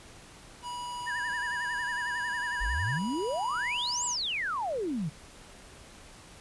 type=tone; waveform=square; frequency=974 Hz; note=B5; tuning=24 cents flat; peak=-36 dBFS; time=0.62-4.17 s; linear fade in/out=50 ms
type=tone with vibrato; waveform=sine; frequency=1717 Hz; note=A6; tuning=43 cents flat; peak=-31 dBFS; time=1.06-2.99 s; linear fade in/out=20 ms; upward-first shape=sine; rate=11 Hz; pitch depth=110 cents each way
type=exponential two-way sweep; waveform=sine; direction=up then down; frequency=41.69 to 7902 to 140.4 Hz; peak=-29 dBFS; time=2.6-5.1 s; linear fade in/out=20 ms; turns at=4.05 s
effects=pink hiss -51 dBFS RMS until 6.4 s + resampled to 24000 Hz